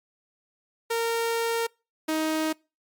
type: tone pair in turn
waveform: sawtooth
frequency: 460.9 / 314.3 Hz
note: A#4 / D#4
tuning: -20 / +18 cents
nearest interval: perfect fifth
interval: 662 cents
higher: first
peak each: -20 dBFS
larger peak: neither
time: 0.9-1.67 / 2.08-2.53 s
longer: first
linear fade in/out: 10 ms
effects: noise-tail reverb RT60 0.3 s tail -26 dB re dry + MP3 96 kbps